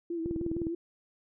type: tone with vibrato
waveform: sine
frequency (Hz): 334.4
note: E4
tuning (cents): +25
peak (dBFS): -31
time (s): 0.1-0.75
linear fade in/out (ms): 5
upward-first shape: triangle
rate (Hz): 6.6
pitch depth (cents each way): 64
type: click train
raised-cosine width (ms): 3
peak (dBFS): -23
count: 9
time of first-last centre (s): 0.26-0.668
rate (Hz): 19.6
effects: none